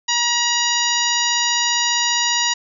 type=harmonic tone with a mistuned harmonic; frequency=955 Hz; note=A#5; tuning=42 cents sharp; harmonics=1 / 2 / 3 / 4 / 5 / 6 / 7; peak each=-24 / -24 / -24 / -24 / -24 / -24 / -24 dBFS; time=0.08-2.54 s; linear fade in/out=10 ms; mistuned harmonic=7; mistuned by=+38 cents; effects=none